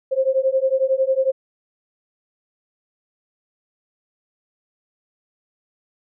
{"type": "beating tone pair", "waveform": "sine", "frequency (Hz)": [524, 535], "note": ["C5", "C5"], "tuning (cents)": [2, 38], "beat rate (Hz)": 11, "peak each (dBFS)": -19, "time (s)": [0.11, 1.32], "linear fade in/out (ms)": 20, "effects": []}